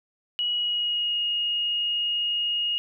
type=tone with pitch glide; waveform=sine; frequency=2914 to 2866 Hz; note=F#7 to F7; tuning=-27 to +44 cents; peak=-23 dBFS; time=0.39-2.78 s; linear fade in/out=0 ms; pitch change=-29 cents; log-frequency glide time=0.52-1.2 s; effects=none